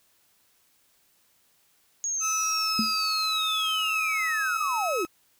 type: linear sweep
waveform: sine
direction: down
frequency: 6645 to 312.7 Hz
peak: -26 dBFS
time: 2.04-5.05 s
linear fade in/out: 0 ms
type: tone with pitch glide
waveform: 30% pulse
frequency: 1295 to 1285.3 Hz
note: E6 to E6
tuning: -31 to -44 cents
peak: -25 dBFS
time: 2.2-5.07 s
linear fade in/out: 50 ms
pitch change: -13 cents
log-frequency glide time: 2.59-3.11 s
type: tone with exponential decay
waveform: sine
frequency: 220 Hz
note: A3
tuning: in tune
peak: -20 dBFS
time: 2.79-2.96 s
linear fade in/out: 2 ms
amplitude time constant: 35 ms
effects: white hiss -65 dBFS RMS until 5.39 s